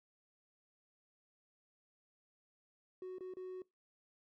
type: tone with dropouts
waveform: triangle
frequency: 370 Hz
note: F#4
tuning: in tune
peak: -40 dBFS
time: 3.02-3.62 s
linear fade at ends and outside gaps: 2 ms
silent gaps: 3.184-3.207 / 3.338-3.369 s
effects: noise-tail reverb RT60 0.2 s tail -24 dB re dry + tanh soft clip ceiling -38 dBFS